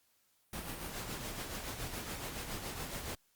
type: noise with tremolo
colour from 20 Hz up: pink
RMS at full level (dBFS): -40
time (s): 0.53-3.15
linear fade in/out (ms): 2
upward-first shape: sine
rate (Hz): 7.1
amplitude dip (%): 45
effects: white hiss -73 dBFS RMS until 3.35 s + Opus 48 kbps